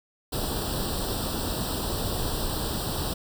pink noise with comb filter, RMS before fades -29 dBFS, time 0.32-3.14 s, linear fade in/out 10 ms, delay 0.23 ms, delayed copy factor +0.9, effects none

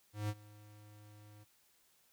square tone with ADSR envelope, 105 Hz, G#2, 19 cents sharp, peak -34 dBFS, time 0.13-1.45 s, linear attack 160 ms, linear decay 49 ms, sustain -22 dB, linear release 24 ms, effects white hiss -71 dBFS RMS until 2.12 s

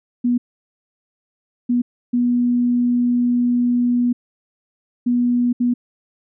sine tone bursts at uneven times, 243.3 Hz, B3, 26 cents flat, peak -14 dBFS, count 5, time 0.24-0.38 / 1.69-1.82 / 2.13-4.13 / 5.06-5.53 / 5.6-5.74 s, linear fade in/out 10 ms, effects none

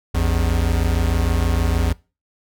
square tone pair together, 57.16 / 83.6 Hz, A#1 / E2, -33 / +25 cents, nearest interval perfect fifth, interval 658 cents, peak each -20 dBFS, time 0.14-1.93 s, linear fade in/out 10 ms, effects noise-tail reverb RT60 0.3 s tail -22 dB re dry

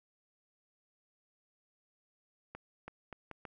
accelerating click train, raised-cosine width 0.5 ms, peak -29 dBFS, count 5, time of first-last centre 2.55-3.452 s, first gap 330 ms, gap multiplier 0.75, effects none

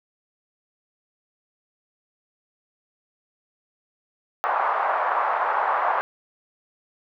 white band-pass noise, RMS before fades -23 dBFS, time 4.44-6.01 s, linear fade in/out 0 ms, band 680 to 1200 Hz, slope 24 dB/octave, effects none

